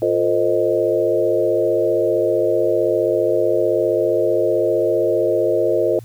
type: chord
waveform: sine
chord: F dominant seventh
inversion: none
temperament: equal with one note detuned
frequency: 349.2 / 447.9 / 523.3 / 622.3 Hz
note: F4 / A4 / C5 / Eb5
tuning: 0 / +31 / 0 / 0 cents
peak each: -20 dBFS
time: 0.02-5.99 s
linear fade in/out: 2 ms
effects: added 115 Hz sine -35 dBFS peak until 6.04 s + white hiss -52 dBFS RMS until 6.04 s